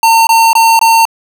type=tone bursts; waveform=square; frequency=908 Hz; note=A#5; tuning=46 cents flat; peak=-5 dBFS; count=4; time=0.03-1.053 s; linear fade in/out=2 ms; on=240 ms; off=21 ms; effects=none